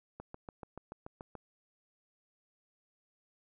click train, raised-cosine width 1 ms, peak -30 dBFS, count 9, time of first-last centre 0.2-1.353 s, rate 6.94 Hz, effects none

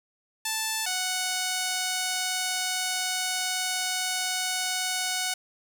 5% pulse tone pair in turn, 880 / 739.2 Hz, A5 / F#5, 0 / -2 cents, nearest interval minor third, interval 302 cents, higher first, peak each -15 dBFS, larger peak neither, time 0.45-0.86 / 0.86-5.34 s, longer second, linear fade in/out 5 ms, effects none

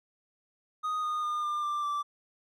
triangle tone with pitch steps, 1244.5 / 1228.8 / 1213.3 / 1197.9 / 1182.8 / 1167.9 Hz, D#6 / D#6 / D#6 / D6 / D6 / D6, 0 / -22 / -44 / +34 / +12 / -10 cents, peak -27 dBFS, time 0.83-2.03 s, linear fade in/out 20 ms, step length 200 ms, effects none

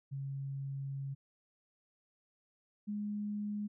sine tone pair in turn, 137.3 / 207.6 Hz, C#3 / G#3, -16 / 0 cents, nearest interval perfect fifth, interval 716 cents, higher second, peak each -37 / -35 dBFS, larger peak second, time 0.11-1.15 / 2.87-3.68 s, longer first, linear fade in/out 20 ms, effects none

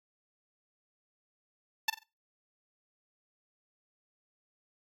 10% pulse tone with echo, 884 Hz, A5, 8 cents sharp, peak -16 dBFS, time 1.88-1.9 s, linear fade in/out 5 ms, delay 45 ms, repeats 3, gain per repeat -11 dB, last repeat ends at 2.035 s, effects noise-tail reverb RT60 0.3 s tail -25 dB re dry + AAC 64 kbps

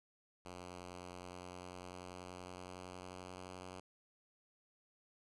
5% pulse tone with pitch glide, 89.7 to 91.85 Hz, F2 to F#2, +47 to -12 cents, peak -37 dBFS, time 0.45-3.8 s, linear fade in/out 5 ms, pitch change +41 cents, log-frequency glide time 1.17-3.68 s, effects resampled to 24000 Hz

